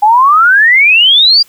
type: exponential sweep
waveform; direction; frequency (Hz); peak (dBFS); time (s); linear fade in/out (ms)
sine; up; 814 to 4860; -3; 0.02-1.43; 10
effects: white hiss -45 dBFS RMS until 1.48 s